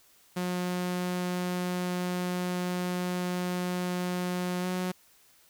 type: tone with pitch glide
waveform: sawtooth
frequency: 179.7 to 182.63 Hz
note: F3 to F#3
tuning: +50 to -22 cents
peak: -25 dBFS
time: 0.36-4.92 s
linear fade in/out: 10 ms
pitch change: +28 cents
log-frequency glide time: 4.6-4.67 s
effects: white hiss -61 dBFS RMS until 5.49 s